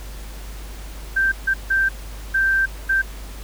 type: tone bursts at uneven times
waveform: sine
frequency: 1568 Hz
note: G6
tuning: in tune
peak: -15 dBFS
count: 5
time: 1.16-1.32 / 1.47-1.54 / 1.7-1.89 / 2.34-2.66 / 2.89-3.02 s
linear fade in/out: 10 ms
effects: added 50 Hz sine -32 dBFS peak until 3.43 s + pink hiss -41 dBFS RMS until 3.43 s